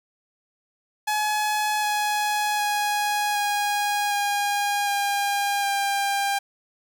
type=tone with pitch steps; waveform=sawtooth; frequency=847 / 838.7 / 830.5 / 822.4 / 814.4 / 806.4 / 798.5 Hz; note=G#5 / G#5 / G#5 / G#5 / G#5 / G5 / G5; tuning=+34 / +17 / 0 / -17 / -34 / +49 / +32 cents; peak=-18 dBFS; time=1.07-6.39 s; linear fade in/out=10 ms; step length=760 ms; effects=10-bit